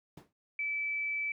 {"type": "noise with exponential decay", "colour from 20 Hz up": "brown", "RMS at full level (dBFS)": -38, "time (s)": [0.17, 0.33], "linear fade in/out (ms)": 5, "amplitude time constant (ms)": 33}
{"type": "tone", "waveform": "sine", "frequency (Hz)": 2310, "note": "D7", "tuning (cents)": -29, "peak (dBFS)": -31, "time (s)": [0.59, 1.32], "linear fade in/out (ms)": 2}
{"effects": ["high-pass 150 Hz 12 dB/octave"]}